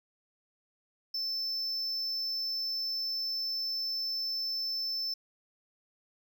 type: tone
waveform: triangle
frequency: 5290 Hz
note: E8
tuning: 5 cents sharp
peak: -30 dBFS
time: 1.14-5.14 s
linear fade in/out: 5 ms
effects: none